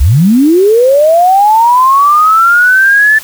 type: linear sweep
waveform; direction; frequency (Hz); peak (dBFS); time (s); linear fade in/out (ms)
sine; up; 53.4 to 1760; -3; 0-3.19; 10
effects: white hiss -29 dBFS RMS until 3.23 s